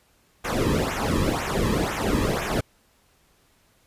brown noise with flanger, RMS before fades -24 dBFS, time 0.44-2.61 s, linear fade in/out 10 ms, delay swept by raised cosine 0.21 to 1.41 ms, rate 2 Hz, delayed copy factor -0.95, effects pink hiss -62 dBFS RMS until 3.86 s + resampled to 32000 Hz

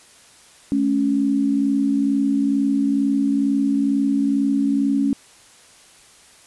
sine tone pair together, 215.6 / 277.8 Hz, A3 / C#4, -35 / +4 cents, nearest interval major third, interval 439 cents, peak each -22 / -17 dBFS, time 0.72-5.13 s, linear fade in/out 0 ms, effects white hiss -49 dBFS RMS until 6.46 s + resampled to 24000 Hz

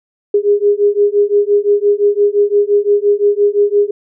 sine beating tone pair, 406.9 / 412.7 Hz, G#4 / G#4, -35 / -11 cents, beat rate 5.8 Hz, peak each -12 dBFS, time 0.34-3.91 s, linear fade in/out 5 ms, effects none

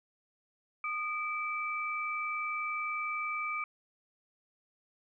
sine tone pair together, 1229 / 2320 Hz, D#6 / D7, -22 / -22 cents, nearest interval major seventh, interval 1100 cents, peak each -35 / -35 dBFS, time 0.84-3.64 s, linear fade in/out 2 ms, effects none

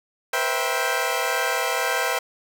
15% pulse chord, C major seventh, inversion third, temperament equal with one note detuned, 483.2 / 523.3 / 659.3 / 784 Hz, B4 / C5 / E5 / G5, -38 / 0 / 0 / 0 cents, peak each -21 dBFS, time 0.33-2.19 s, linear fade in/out 5 ms, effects none

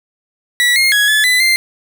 30% pulse tone with pitch steps, 1950 / 2137 / 1670 / 1723 / 2000 / 2089 Hz, B6 / C7 / G#6 / A6 / B6 / C7, -23 / +36 / +9 / -37 / +21 / -3 cents, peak -7 dBFS, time 0.6-1.56 s, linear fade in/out 0 ms, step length 160 ms, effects none

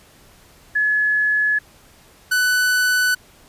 sine / 45% pulse tone pair in turn, 1704 / 1493.9 Hz, G#6 / F#6, +44 / +16 cents, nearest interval major second, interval 228 cents, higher first, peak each -15 dBFS, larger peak neither, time 0.75-1.59 / 2.31-3.15 s, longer neither, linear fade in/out 10 ms, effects pink hiss -50 dBFS RMS until 3.48 s + resampled to 32000 Hz

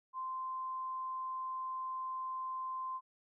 sine tone, 1040 Hz, C6, 11 cents flat, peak -37 dBFS, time 0.13-3.01 s, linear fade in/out 50 ms, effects none

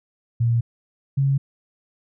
sine tone pair in turn, 117.1 / 137.38 Hz, A#2 / C#3, +8 / -15 cents, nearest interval minor third, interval 277 cents, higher second, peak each -16 dBFS, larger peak neither, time 0.4-0.61 / 1.17-1.38 s, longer neither, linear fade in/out 10 ms, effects none

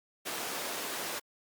pink high-pass noise, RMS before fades -37 dBFS, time 0.25-1.2 s, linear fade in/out 20 ms, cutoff 380 Hz, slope 12 dB/octave, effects Opus 48 kbps

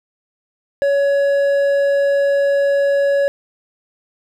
triangle tone with hard clipping, 561 Hz, C#5, 21 cents sharp, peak -14 dBFS, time 0.82-3.28 s, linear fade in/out 0 ms, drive 9 dB, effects none

